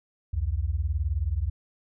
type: beating tone pair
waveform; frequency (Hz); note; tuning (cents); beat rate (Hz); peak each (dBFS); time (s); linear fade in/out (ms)
sine; 65.41 / 84.41; C2 / E2; 0 / +42; 19; -27; 0.33-1.5; 10
effects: none